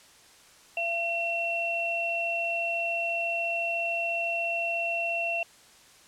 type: tone pair together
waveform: sine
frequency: 679.2 / 2717 Hz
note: F5 / F7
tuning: -48 / -48 cents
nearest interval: 2 octaves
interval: 2400 cents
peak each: -31 / -28 dBFS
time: 0.77-5.43 s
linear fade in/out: 2 ms
effects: white hiss -55 dBFS RMS until 6.07 s + low-pass 9000 Hz 12 dB/octave